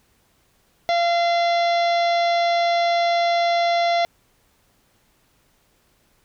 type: harmonic tone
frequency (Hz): 687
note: F5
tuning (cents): -29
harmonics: 1 / 2 / 3 / 4 / 5 / 6 / 7 / 8 / 9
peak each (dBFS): -17 / -33 / -27 / -40 / -31 / -33 / -42 / -40 / -47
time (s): 0.89-4.05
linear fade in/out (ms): 0
effects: pink hiss -62 dBFS RMS until 6.24 s